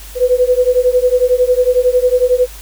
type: beating tone pair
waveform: sine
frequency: 493.9 / 504.9 Hz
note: B4 / B4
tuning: 0 / +38 cents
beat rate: 11 Hz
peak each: -12 dBFS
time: 0.15-2.48 s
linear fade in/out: 50 ms
effects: added 50 Hz sine -32 dBFS peak until 2.61 s + white hiss -36 dBFS RMS until 2.61 s